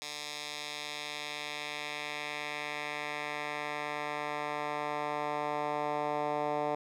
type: tone with band-pass filter sweep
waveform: 10% pulse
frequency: 148.4 Hz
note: D3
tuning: 18 cents sharp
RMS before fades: -36 dBFS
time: 0.02-6.75 s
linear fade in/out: 0 ms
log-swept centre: 4700 to 720 Hz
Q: 1.2
effects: none